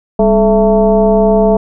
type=tone with frequency modulation; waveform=sine; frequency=432.2 Hz; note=A4; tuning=31 cents flat; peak=-6 dBFS; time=0.19-1.57 s; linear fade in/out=5 ms; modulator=232 Hz; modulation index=1.4; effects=none